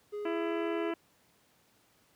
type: tone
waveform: triangle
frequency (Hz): 415.3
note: G#4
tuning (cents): 0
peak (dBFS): -33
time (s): 0.12-0.92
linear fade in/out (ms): 20
type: harmonic tone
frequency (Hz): 333.9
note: E4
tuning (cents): +22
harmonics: 1 / 2 / 3 / 4 / 5 / 6 / 7 / 8 / 9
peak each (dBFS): -33 / -39 / -43 / -45 / -47 / -49 / -50 / -51 / -52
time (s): 0.25-0.94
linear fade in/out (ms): 5
effects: pink hiss -67 dBFS RMS until 2.15 s + high-pass 100 Hz 12 dB/octave